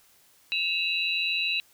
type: tone cluster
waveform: sine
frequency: 2587 / 2760 / 3930 Hz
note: E7 / F7 / B7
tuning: -33 / -21 / -9 cents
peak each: -29 dBFS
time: 0.52-1.6 s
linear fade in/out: 0 ms
effects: white hiss -60 dBFS RMS until 1.73 s